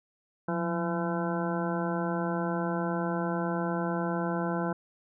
harmonic tone with a mistuned harmonic, 169.3 Hz, E3, 46 cents sharp, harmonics 1 / 2 / 3 / 4 / 5 / 6 / 8 / 9, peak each -31 / -34 / -36 / -37 / -38 / -39 / -40 / -41 dBFS, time 0.48-4.73 s, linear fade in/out 5 ms, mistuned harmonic 1, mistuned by +74 cents, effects none

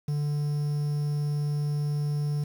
triangle tone with quantisation, 146.8 Hz, D3, in tune, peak -23 dBFS, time 0.08-2.44 s, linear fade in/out 5 ms, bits 8, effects none

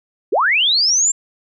sine linear sweep, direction up, 297.3 to 7459 Hz, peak -12 dBFS, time 0.32-1.12 s, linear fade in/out 10 ms, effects none

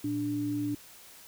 sine tone pair together, 117.08 / 293.4 Hz, A#2 / D4, +8 / -2 cents, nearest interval octave + major third, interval 1590 cents, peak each -37 / -29 dBFS, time 0.04-0.75 s, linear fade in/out 5 ms, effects white hiss -52 dBFS RMS until 1.27 s

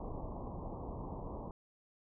pink low-pass noise, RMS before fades -43 dBFS, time 0-1.51 s, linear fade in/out 2 ms, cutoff 1100 Hz, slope 96 dB/octave, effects none

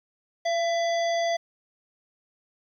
harmonic tone with a mistuned harmonic, 678 Hz, E5, 49 cents sharp, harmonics 1 / 3 / 5 / 7 / 9, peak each -23 / -33 / -37 / -40 / -42 dBFS, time 0.45-1.37 s, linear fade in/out 10 ms, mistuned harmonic 3, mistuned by -34 cents, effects 10-bit

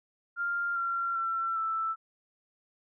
sine tone with pitch steps, 1396.9 / 1372.1 / 1347.8 / 1323.8 Hz, F6 / F6 / E6 / E6, 0 / -31 / +38 / +7 cents, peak -28 dBFS, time 0.36-1.96 s, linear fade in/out 50 ms, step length 400 ms, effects none

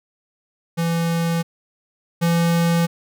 square tone pair in turn, 167.5 / 168.96 Hz, E3 / E3, +28 / +43 cents, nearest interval unison, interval 15 cents, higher second, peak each -19 / -16 dBFS, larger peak second, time 0.77-1.43 / 2.21-2.87 s, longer neither, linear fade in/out 20 ms, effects none

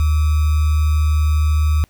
sine tone with sample-and-hold, 76.2 Hz, D#2, 36 cents flat, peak -12 dBFS, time 0-1.84 s, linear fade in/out 0 ms, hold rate 1225 Hz, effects pink hiss -57 dBFS RMS until 1.89 s

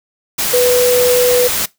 sine tone in noise, 493.9 Hz, B4, in tune, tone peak -9 dBFS, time 0.53-1.48 s, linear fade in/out 10 ms, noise white, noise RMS -17 dBFS, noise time 0.38-1.66 s, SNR +5 dB, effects noise-tail reverb RT60 0.2 s tail -21 dB re dry

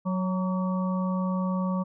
harmonic tone with a mistuned harmonic, 185 Hz, F#3, in tune, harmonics 1 / 3 / 5 / 6, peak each -25 / -35 / -38 / -36 dBFS, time 0.05-1.84 s, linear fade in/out 20 ms, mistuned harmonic 6, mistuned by +41 cents, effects none

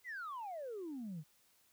sine exponential sweep, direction down, 2093 to 144 Hz, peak -40 dBFS, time 0.04-1.24 s, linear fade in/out 50 ms, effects tanh soft clip ceiling -39 dBFS + white hiss -71 dBFS RMS until 1.72 s

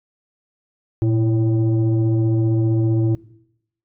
sine tone pair together, 115.52 / 331.3 Hz, A#2 / E4, -15 / +9 cents, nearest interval octave + tritone, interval 1824 cents, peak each -14 / -18 dBFS, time 1.02-3.15 s, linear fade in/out 0 ms, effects noise-tail reverb RT60 0.8 s tail -21 dB re dry + tanh soft clip ceiling -12 dBFS

